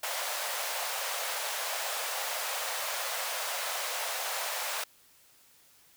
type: high-pass noise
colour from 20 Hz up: pink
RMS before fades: -34 dBFS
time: 0.03-4.84 s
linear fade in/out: 5 ms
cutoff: 530 Hz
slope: 48 dB/octave
effects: white hiss -61 dBFS RMS until 5.96 s